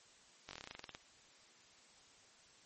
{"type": "slowing click train", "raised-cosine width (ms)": 0.2, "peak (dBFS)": -29, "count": 14, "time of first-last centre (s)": [0.49, 0.949], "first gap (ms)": 20, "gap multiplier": 1.09, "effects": ["white hiss -64 dBFS RMS until 2.65 s", "MP3 32 kbps"]}